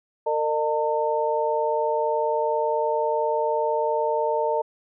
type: tone cluster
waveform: sine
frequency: 455.7 / 606 / 900 Hz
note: A#4 / D#5 / A5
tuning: -39 / -46 / +39 cents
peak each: -25 dBFS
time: 0.26-4.62 s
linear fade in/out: 10 ms
effects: none